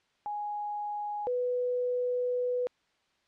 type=tone pair in turn; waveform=sine; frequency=830.6 / 494.8 Hz; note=G#5 / B4; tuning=0 / +3 cents; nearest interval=major sixth; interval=897 cents; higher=first; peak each=-32 / -27 dBFS; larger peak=second; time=0.26-1.27 / 1.27-2.67 s; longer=second; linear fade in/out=0 ms; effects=white hiss -71 dBFS RMS until 3.27 s + low-pass 4000 Hz 12 dB/octave